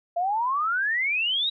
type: exponential sweep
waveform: sine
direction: up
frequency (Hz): 672 to 3889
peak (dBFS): -22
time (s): 0.16-1.5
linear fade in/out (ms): 10
effects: none